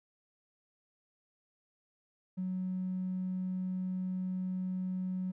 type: tone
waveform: triangle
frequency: 185 Hz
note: F#3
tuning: in tune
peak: -29 dBFS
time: 2.37-5.32 s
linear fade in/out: 20 ms
effects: tanh soft clip ceiling -30 dBFS